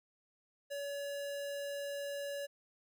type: tone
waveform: square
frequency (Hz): 567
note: C#5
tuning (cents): +39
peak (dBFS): -39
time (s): 0.7-2.47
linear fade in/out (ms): 20
effects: none